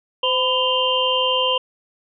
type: tone cluster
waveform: sine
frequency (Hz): 515 / 1006 / 2811 / 3122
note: C5 / B5 / F7 / G7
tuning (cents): -28 / +32 / +11 / -8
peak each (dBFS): -22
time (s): 0.23-1.58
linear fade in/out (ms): 5
effects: none